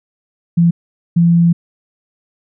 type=tone bursts at uneven times; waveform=sine; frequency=170 Hz; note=F3; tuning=46 cents flat; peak=-7 dBFS; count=2; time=0.57-0.71 / 1.16-1.53 s; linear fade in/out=10 ms; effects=none